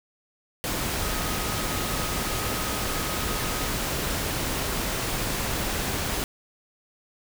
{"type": "tone in noise", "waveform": "sine", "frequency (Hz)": 1261, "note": "D#6", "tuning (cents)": 23, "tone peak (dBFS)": -38, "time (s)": [1.01, 3.7], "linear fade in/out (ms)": 0, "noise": "pink", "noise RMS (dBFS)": -28, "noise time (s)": [0.64, 6.24], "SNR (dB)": -13, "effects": []}